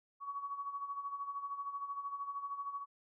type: tone with tremolo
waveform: sine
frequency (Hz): 1125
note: C#6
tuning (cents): +25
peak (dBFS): -36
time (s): 0.2-2.86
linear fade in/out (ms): 50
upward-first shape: sine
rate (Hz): 13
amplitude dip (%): 65
effects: none